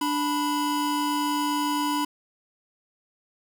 square tone pair together, 293.5 / 987.8 Hz, D4 / B5, -1 / 0 cents, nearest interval octave + major sixth, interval 2101 cents, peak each -27 dBFS, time 0.01-2.05 s, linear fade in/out 5 ms, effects none

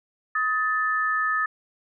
sine tone pair together, 1264.7 / 1760 Hz, D#6 / A6, +28 / 0 cents, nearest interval tritone, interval 572 cents, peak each -24 dBFS, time 0.35-1.46 s, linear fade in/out 5 ms, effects none

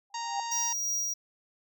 sine tone with exponential growth, 800 Hz, G5, 35 cents sharp, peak -27 dBFS, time 0.1-0.4 s, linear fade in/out 2 ms, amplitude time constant 65 ms
harmonic tone, 932.3 Hz, A#5, in tune, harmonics 1 / 2 / 3 / 4 / 5 / 6 / 7 / 8, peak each -34 / -45 / -46 / -47 / -43 / -49 / -43 / -52 dBFS, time 0.14-0.73 s, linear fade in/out 5 ms
square tone with tremolo, 5740 Hz, F8, 47 cents sharp, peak -28 dBFS, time 0.51-1.14 s, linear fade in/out 10 ms, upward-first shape sine, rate 2.9 Hz, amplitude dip 25%
effects none

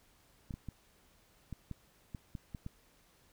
clicks, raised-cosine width 5 ms, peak -29 dBFS, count 9, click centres 0.508 / 0.54 / 0.687 / 1.527 / 1.713 / 2.148 / 2.352 / 2.548 / 2.664 s, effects pink hiss -67 dBFS RMS until 3.32 s

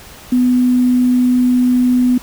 sine tone with quantisation, 249.2 Hz, B3, 16 cents sharp, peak -9 dBFS, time 0.32-2.18 s, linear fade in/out 5 ms, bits 6, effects pink hiss -37 dBFS RMS until 2.22 s

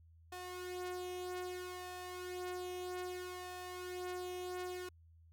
sawtooth tone with flanger, 362.1 Hz, F#4, 37 cents flat, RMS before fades -44 dBFS, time 0.32-4.89 s, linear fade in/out 5 ms, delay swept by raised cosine 1.6 to 3.1 ms, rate 0.62 Hz, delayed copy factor +0.6, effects added 82 Hz sine -60 dBFS peak until 5.32 s

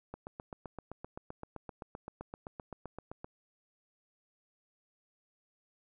click train, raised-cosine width 1 ms, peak -28 dBFS, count 25, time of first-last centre 0.14-3.245 s, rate 7.73 Hz, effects none

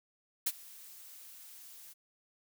blue noise with ADSR envelope, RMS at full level -29 dBFS, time 0.46-1.94 s, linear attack 10 ms, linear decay 43 ms, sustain -23 dB, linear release 23 ms, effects none

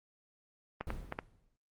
clicks, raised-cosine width 0.5 ms, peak -21 dBFS, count 4, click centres 0.81 / 0.904 / 1.124 / 1.189 s
brown noise with exponential decay, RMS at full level -38 dBFS, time 0.87-1.56 s, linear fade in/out 1 ms, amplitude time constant 150 ms
effects noise-tail reverb RT60 0.2 s tail -22 dB re dry + Opus 32 kbps

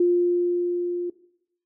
sine tone with level ramp, 351.5 Hz, F4, 11 cents sharp, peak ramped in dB -15 to -25 dBFS, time 0-1.1 s, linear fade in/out 5 ms, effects noise-tail reverb RT60 0.7 s tail -17 dB re dry

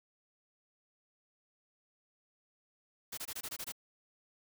white noise bursts, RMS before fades -41 dBFS, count 8, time 3.12-3.722 s, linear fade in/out 10 ms, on 56 ms, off 22 ms, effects none

